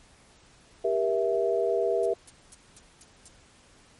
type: chord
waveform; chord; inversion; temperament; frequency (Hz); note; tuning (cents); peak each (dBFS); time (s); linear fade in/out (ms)
sine; E diminished; first; just; 395.6 / 474.7 / 659.3; G4 / Bb4 / E5; +16 / +31 / 0; -27; 0.84-2.14; 10
type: noise bursts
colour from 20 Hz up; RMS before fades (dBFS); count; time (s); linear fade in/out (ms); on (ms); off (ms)
violet; -41; 6; 2.03-3.28; 0; 25; 220
effects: pink hiss -57 dBFS RMS until 3.99 s + MP3 48 kbps